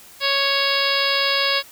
harmonic tone, 554.4 Hz, C#5, in tune, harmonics 1 / 2 / 3 / 4 / 5 / 6 / 7 / 8 / 9, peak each -26 / -26 / -26 / -26 / -26 / -26 / -26 / -26 / -26 dBFS, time 0.2-1.63 s, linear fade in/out 50 ms, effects white hiss -45 dBFS RMS until 1.71 s

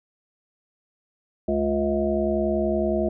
harmonic tone with a mistuned harmonic, 70.8 Hz, C#2, 37 cents sharp, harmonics 1 / 3 / 5 / 7 / 9 / 10, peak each -31 / -26 / -25 / -34 / -25 / -37 dBFS, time 1.48-3.09 s, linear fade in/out 5 ms, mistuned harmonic 1, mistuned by -35 cents, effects none

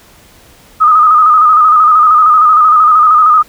sine tone with vibrato, 1244.5 Hz, D#6, in tune, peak -3 dBFS, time 0.8-3.43 s, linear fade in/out 20 ms, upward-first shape square, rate 13 Hz, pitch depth 45 cents each way, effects pink hiss -42 dBFS RMS until 3.48 s

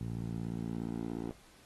10% pulse tone with band-pass filter sweep, 57 Hz, A#1, 38 cents flat, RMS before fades -38 dBFS, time 0.01-1.31 s, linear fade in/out 0 ms, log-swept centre 120 to 330 Hz, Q 1.4, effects pink hiss -61 dBFS RMS until 1.65 s + AAC 32 kbps

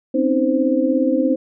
sine tone cluster, 256 / 273 / 312.4 / 520 Hz, C4 / C#4 / D#4 / C5, -38 / -26 / +7 / -11 cents, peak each -20 dBFS, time 0.14-1.36 s, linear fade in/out 10 ms, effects none

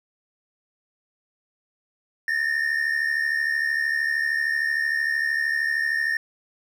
triangle tone pair together, 1760 / 1833.1 Hz, A6 / A#6, 0 / -30 cents, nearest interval minor second, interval 70 cents, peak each -25 / -21 dBFS, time 2.28-6.17 s, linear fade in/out 2 ms, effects none

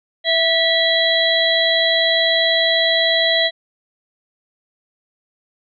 harmonic tone with a mistuned harmonic, 659.3 Hz, E5, in tune, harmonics 1 / 3 / 5 / 6, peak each -19 / -19 / -19 / -19 dBFS, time 0.24-3.51 s, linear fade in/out 50 ms, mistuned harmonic 3, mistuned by -19 cents, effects none

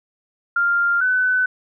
sine tone pair in turn, 1396.9 / 1505 Hz, F6 / F#6, 0 / +29 cents, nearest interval minor second, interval 129 cents, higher second, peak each -15 dBFS, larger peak neither, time 0.56-1.01 / 1.01-1.46 s, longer neither, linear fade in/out 5 ms, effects none

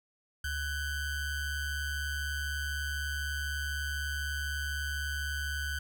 square ring-modulated tone, 784 Hz, G5, in tune, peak -30 dBFS, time 0.44-5.79 s, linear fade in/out 5 ms, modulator 712 Hz, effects none

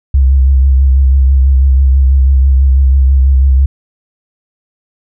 sine tone with vibrato, 66.7 Hz, C2, 34 cents sharp, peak -4 dBFS, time 0.14-3.66 s, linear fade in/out 5 ms, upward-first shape triangle, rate 6.1 Hz, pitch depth 56 cents each way, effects none

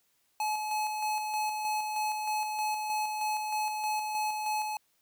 square tone with tremolo, 854 Hz, G#5, 48 cents sharp, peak -29 dBFS, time 0.4-4.77 s, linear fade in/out 2 ms, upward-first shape square, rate 3.2 Hz, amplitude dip 35%, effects white hiss -72 dBFS RMS until 5.01 s

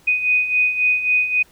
sine beating tone pair, 2489 / 2492.7 Hz, D#7 / D#7, 0 / +3 cents, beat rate 3.7 Hz, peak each -22 / -16 dBFS, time 0.07-1.43 s, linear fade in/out 10 ms, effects pink hiss -53 dBFS RMS until 1.51 s

